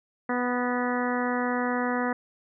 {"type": "harmonic tone with a mistuned harmonic", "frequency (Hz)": 246.9, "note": "B3", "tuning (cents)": 0, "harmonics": [1, 2, 3, 4, 5, 6, 7, 8], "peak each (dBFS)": [-28, -31, -33, -34, -35, -36, -36, -37], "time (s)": [0.29, 2.13], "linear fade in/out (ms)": 5, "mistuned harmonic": 8, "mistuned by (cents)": -26, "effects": []}